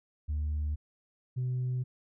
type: tone pair in turn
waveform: sine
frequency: 75.2 / 126.47 Hz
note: D2 / B2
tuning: +42 / +42 cents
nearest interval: major sixth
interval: 900 cents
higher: second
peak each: -27 dBFS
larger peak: neither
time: 0.28-0.76 / 1.36-1.84 s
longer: neither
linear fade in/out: 20 ms
effects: tanh soft clip ceiling -27 dBFS